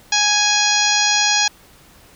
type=harmonic tone with a mistuned harmonic; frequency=831 Hz; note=G#5; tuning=1 cent sharp; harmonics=1 / 2 / 3 / 4 / 5 / 6 / 7 / 8; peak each=-22 / -22 / -22 / -22 / -22 / -22 / -22 / -22 dBFS; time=0.12-1.48 s; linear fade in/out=5 ms; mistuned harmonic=7; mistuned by=-33 cents; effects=pink hiss -48 dBFS RMS until 2.15 s